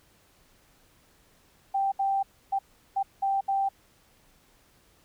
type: tone bursts at uneven times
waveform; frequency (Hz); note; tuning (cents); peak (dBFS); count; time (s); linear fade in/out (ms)
sine; 784; G5; 0; -23; 6; 1.74-1.92 / 1.99-2.23 / 2.52-2.59 / 2.96-3.03 / 3.22-3.41 / 3.48-3.69; 10
effects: pink hiss -62 dBFS RMS until 5.04 s